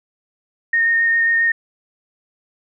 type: tone with vibrato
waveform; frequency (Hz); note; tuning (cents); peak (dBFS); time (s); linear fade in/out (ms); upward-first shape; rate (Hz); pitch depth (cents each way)
sine; 1841; A#6; -22; -13; 0.73-1.52; 5; square; 7.4; 9
effects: none